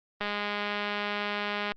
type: click train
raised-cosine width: 0.3 ms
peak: -15 dBFS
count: 312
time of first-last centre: 0.21-1.72 s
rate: 206 Hz
effects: low-pass 4000 Hz 12 dB/octave + Opus 24 kbps